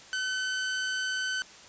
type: tone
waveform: sawtooth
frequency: 1519 Hz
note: F#6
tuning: 45 cents sharp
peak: -25 dBFS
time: 0.13-1.42 s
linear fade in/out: 0 ms
effects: white hiss -50 dBFS RMS until 1.68 s + resampled to 16000 Hz